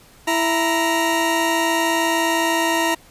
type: tone pair together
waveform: 20% pulse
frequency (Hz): 331.2 / 934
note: E4 / A#5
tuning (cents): +8 / +3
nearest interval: octave + tritone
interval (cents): 1795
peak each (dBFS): -15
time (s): 0.27-2.95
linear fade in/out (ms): 10
effects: pink hiss -49 dBFS RMS until 3.1 s + resampled to 32000 Hz